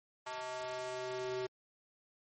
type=tone with high-pass filter sweep; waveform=square; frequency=127.2 Hz; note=C3; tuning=48 cents flat; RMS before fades=-40 dBFS; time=0.26-1.47 s; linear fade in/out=10 ms; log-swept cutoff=840 to 360 Hz; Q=2.3; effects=MP3 32 kbps